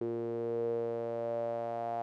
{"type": "tone with band-pass filter sweep", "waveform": "sawtooth", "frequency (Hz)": 116.54, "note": "A#2", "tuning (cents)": 0, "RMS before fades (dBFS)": -35, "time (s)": [0.01, 2.02], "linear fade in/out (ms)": 0, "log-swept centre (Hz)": [380, 710], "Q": 7.8, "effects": []}